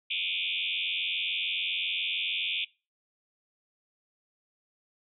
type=tone with frequency modulation; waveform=sine; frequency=2971 Hz; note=F#7; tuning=6 cents sharp; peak=-28 dBFS; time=0.1-2.65 s; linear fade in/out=10 ms; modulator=87.1 Hz; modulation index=7.2; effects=noise-tail reverb RT60 0.3 s tail -23 dB re dry